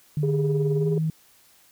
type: tone with pitch glide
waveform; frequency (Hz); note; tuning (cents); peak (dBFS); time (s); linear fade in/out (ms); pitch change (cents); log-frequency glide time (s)
sine; 150 to 158.55; D3 to D#3; +37 to +33; -21; 0.17-1.1; 2; +96; 0.76-0.88
type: tone with tremolo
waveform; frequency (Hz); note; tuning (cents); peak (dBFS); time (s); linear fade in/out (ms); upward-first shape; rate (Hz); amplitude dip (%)
sine; 410; G#4; -22; -21; 0.23-0.98; 2; sine; 19; 55
effects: tanh soft clip ceiling -12 dBFS + white hiss -57 dBFS RMS until 1.71 s